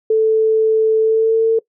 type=tone with pitch glide; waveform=sine; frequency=440 to 450.3 Hz; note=A4 to A4; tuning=0 to +40 cents; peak=-10 dBFS; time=0.1-1.59 s; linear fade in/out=5 ms; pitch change=+40 cents; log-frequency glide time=1-1.44 s; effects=noise-tail reverb RT60 0.1 s tail -22 dB re dry